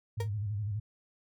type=tone with vibrato; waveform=sine; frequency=103.8 Hz; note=G#2; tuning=in tune; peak=-31 dBFS; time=0.17-0.8 s; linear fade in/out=10 ms; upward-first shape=square; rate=12 Hz; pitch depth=76 cents each way
type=tone with exponential decay; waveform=35% pulse; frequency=466.2 Hz; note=A#4; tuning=in tune; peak=-30 dBFS; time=0.2-0.29 s; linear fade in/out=5 ms; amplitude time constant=19 ms
effects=none